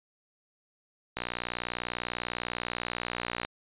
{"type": "click train", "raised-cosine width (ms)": 0.3, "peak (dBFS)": -15, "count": 138, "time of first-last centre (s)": [1.17, 3.45], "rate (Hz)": 60.1, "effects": ["resampled to 8000 Hz"]}